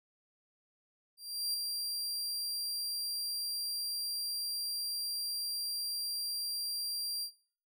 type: tone with ADSR envelope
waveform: sawtooth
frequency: 4742 Hz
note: D8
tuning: 16 cents sharp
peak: -28 dBFS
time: 1.17-7.31 s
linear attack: 370 ms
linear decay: 5 ms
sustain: -4 dB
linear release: 81 ms
effects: noise-tail reverb RT60 0.5 s tail -22 dB re dry